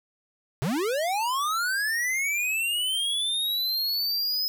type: linear sweep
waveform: square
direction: up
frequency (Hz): 116.54 to 5110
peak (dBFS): -25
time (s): 0.62-4.48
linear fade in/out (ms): 0
effects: none